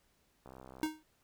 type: click train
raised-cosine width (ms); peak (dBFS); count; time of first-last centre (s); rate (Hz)
1; -37; 27; 0.46-0.861; 64.8
type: tone with exponential decay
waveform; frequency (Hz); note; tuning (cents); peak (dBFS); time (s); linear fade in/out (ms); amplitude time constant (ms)
square; 311.1; D#4; 0; -28; 0.83-1.03; 1; 42
effects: pink hiss -73 dBFS RMS until 1.23 s